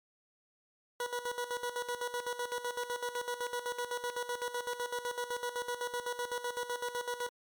20% pulse tone with tremolo, 486.6 Hz, B4, 26 cents flat, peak -28 dBFS, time 1-7.29 s, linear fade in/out 2 ms, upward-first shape square, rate 7.9 Hz, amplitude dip 70%, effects MP3 96 kbps

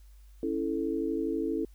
sine chord, A major, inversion first, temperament equal, 277.2 / 329.6 / 440 Hz, C#4 / E4 / A4, 0 / 0 / 0 cents, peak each -33 / -31 / -33 dBFS, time 0.43-1.65 s, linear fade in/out 2 ms, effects added 50 Hz sine -50 dBFS peak until 1.74 s + white hiss -68 dBFS RMS until 1.74 s

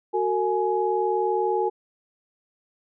sine tone cluster, 372.1 / 452.1 / 839 Hz, F#4 / A4 / G#5, +10 / +47 / +17 cents, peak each -25 dBFS, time 0.13-1.7 s, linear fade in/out 20 ms, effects none

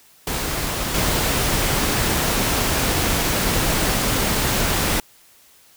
pink noise with level steps, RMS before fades -24 / -20 dBFS, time 0.27-5 s, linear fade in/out 2 ms, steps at 0.94 s, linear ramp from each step 5 ms, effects white hiss -52 dBFS RMS until 5.76 s

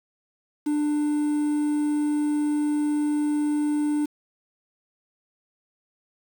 triangle tone with quantisation, 297 Hz, D4, 20 cents sharp, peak -19 dBFS, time 0.66-4.06 s, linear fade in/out 10 ms, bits 7, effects none

